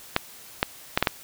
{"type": "clicks", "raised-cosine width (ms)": 0.3, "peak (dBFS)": -3, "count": 5, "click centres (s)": [0.164, 0.629, 0.975, 1.026, 1.072], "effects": ["white hiss -46 dBFS RMS until 1.23 s"]}